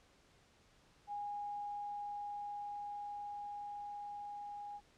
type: tone with level ramp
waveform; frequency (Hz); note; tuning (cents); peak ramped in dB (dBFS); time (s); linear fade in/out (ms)
sine; 821; G#5; -20; -39 to -44; 1.07-4.81; 50
effects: pink hiss -68 dBFS RMS until 4.97 s + low-pass 7000 Hz 12 dB/octave